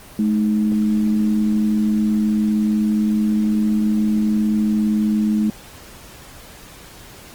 sine tone pair together, 214.1 / 313.7 Hz, A3 / D#4, -47 / +14 cents, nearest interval perfect fifth, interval 661 cents, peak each -15 / -25 dBFS, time 0.19-5.5 s, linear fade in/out 2 ms, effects pink hiss -41 dBFS RMS until 7.34 s + Opus 24 kbps

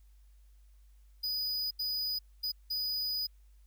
square tone bursts at uneven times, 4962 Hz, D#8, 6 cents flat, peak -32 dBFS, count 4, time 1.23-1.71 / 1.79-2.19 / 2.43-2.52 / 2.7-3.27 s, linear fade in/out 10 ms, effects added 50 Hz sine -56 dBFS peak until 3.66 s + white hiss -75 dBFS RMS until 3.66 s

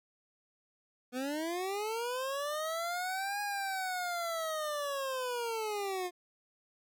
25% pulse linear two-way sweep, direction up then down, 243 to 825 to 351.4 Hz, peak -30 dBFS, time 1.12-6.11 s, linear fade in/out 50 ms, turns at 3.41 s, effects none

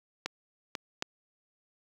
clicks, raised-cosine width 0.2 ms, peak -14 / -16 / -13 dBFS, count 3, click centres 0.26 / 0.752 / 1.024 s, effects high-pass 150 Hz 12 dB/octave + 8-bit

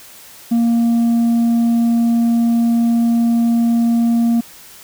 sine tone with tanh clipping, 233.1 Hz, A#3, in tune, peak -12 dBFS, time 0.51-4.41 s, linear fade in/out 10 ms, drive 3 dB, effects white hiss -40 dBFS RMS until 4.83 s

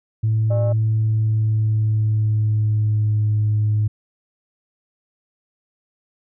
sine tone with pitch glide, 110 to 106.38 Hz, A2 to G#2, 0 to +42 cents, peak -14 dBFS, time 0.23-3.88 s, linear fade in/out 10 ms, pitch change -58 cents, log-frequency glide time 0.8-3.26 s
sine tone, 599 Hz, D5, 34 cents sharp, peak -20 dBFS, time 0.5-0.73 s, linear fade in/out 10 ms
effects tanh soft clip ceiling -12 dBFS

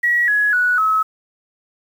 sine tone with pitch steps, 1919 / 1680.3 / 1471.2 / 1288.2 Hz, A#6 / G#6 / F#6 / E6, +50 / +20 / -10 / -40 cents, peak -13 dBFS, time 0.03-1.03 s, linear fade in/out 10 ms, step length 250 ms, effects 7-bit

